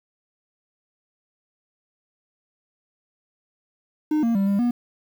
triangle tone with pitch steps, 305.5 / 231.7 / 197 / 199.6 / 241.6 Hz, D#4 / A#3 / G3 / G3 / B3, -32 / -10 / +9 / +32 / -38 cents, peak -16 dBFS, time 4.11-4.71 s, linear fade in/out 5 ms, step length 120 ms, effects 8-bit

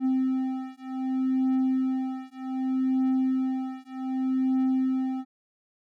triangle beating tone pair, 260.7 / 261.35 Hz, C4 / C4, -6 / -2 cents, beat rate 0.65 Hz, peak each -25 dBFS, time 0-5.25 s, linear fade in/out 50 ms, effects none

